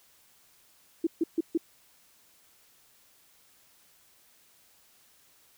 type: tone bursts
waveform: sine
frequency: 329.6 Hz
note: E4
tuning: in tune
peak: -22 dBFS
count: 4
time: 1.04-1.576 s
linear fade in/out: 5 ms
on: 29 ms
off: 140 ms
effects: white hiss -62 dBFS RMS until 5.57 s